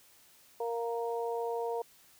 harmonic tone, 233.1 Hz, A#3, in tune, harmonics 2 / 3 / 4, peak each -33 / -39 / -39 dBFS, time 0.6-1.82 s, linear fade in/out 5 ms, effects white hiss -61 dBFS RMS until 2.19 s

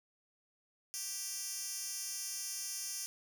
10% pulse tone with high-pass filter, 392 Hz, G4, in tune, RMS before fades -41 dBFS, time 0.94-3.06 s, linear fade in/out 0 ms, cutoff 6400 Hz, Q 1.6, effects none

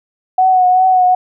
sine tone with vibrato, 740 Hz, F#5, in tune, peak -7 dBFS, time 0.38-1.15 s, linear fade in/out 5 ms, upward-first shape triangle, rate 2.6 Hz, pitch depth 34 cents each way, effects none

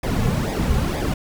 brown noise with flanger, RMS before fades -21 dBFS, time 0.03-1.14 s, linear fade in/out 5 ms, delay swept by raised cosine 0.69 to 3.29 ms, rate 2.1 Hz, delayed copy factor -0.75, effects none

